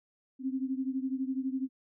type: beating tone pair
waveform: sine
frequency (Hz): 260.2 / 272.2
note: C4 / C#4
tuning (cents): -9 / -31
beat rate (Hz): 12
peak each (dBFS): -32 / -35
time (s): 0.39-1.69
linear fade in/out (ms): 50
effects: none